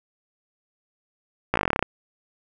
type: slowing click train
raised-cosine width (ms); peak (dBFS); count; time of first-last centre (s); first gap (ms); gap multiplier
0.5; -5; 13; 1.54-1.826; 16; 1.07
effects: none